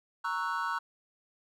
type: chord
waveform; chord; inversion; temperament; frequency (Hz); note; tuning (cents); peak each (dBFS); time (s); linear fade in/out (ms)
triangle; F# dominant seventh; first; equal; 932.3 / 1108.7 / 1318.5 / 1480; A#5 / C#6 / E6 / F#6; 0 / 0 / 0 / 0; -34; 0.24-0.79; 10
effects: none